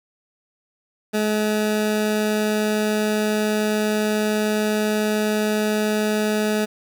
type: tone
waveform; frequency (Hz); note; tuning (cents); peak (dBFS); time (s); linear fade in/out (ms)
20% pulse; 212.9; G#3; +43; -14; 1.13-6.66; 20
effects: 9-bit